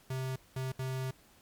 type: tone bursts at uneven times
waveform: square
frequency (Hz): 130.81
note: C3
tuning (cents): 0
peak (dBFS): -34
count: 3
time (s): 0.1-0.36 / 0.56-0.72 / 0.79-1.11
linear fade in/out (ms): 5
effects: pink hiss -62 dBFS RMS until 1.41 s + MP3 96 kbps